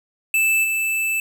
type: tone with level steps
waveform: square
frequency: 2637 Hz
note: E7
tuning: in tune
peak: -16 / -20 dBFS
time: 0.34-1.2 s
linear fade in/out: 2 ms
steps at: 0.63 s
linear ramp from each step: 20 ms
effects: none